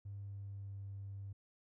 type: tone with pitch glide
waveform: triangle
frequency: 100 to 98.85 Hz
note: G2 to G2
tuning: +35 to +15 cents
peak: -40 dBFS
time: 0.05-1.33 s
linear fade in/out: 10 ms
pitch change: -20 cents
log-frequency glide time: 0.2-0.77 s
effects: tanh soft clip ceiling -41 dBFS